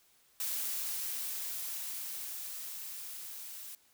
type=noise with level ramp; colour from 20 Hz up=blue; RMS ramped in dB=-35 to -46 dBFS; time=0.4-3.75 s; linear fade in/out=2 ms; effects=white hiss -67 dBFS RMS until 3.93 s